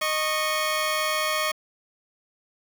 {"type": "tone pair together", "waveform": "15% pulse", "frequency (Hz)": [618, 1101.2], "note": ["D#5", "C#6"], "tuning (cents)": [-12, -12], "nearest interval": "minor seventh", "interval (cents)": 1000, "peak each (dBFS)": [-19, -20], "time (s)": [0.01, 1.52], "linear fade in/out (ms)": 10, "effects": ["7-bit"]}